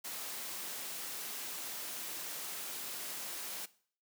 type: noise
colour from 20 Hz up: white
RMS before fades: -42 dBFS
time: 0.04-3.66 s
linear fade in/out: 10 ms
effects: noise-tail reverb RT60 0.5 s tail -19 dB re dry + high-pass 200 Hz 12 dB/octave